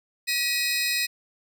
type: tone cluster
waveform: 25% pulse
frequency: 1926 / 2514 / 4212 Hz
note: B6 / D#7 / C8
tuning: -44 / +17 / +11 cents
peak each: -25 / -22 / -25 dBFS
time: 0.27-1.07 s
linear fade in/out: 20 ms
effects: none